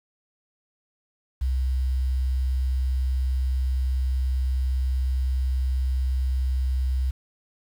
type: tone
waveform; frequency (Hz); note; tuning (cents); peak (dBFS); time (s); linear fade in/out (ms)
sine; 64.9; C2; -13; -20; 1.41-7.11; 10
effects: tanh soft clip ceiling -17 dBFS + 8-bit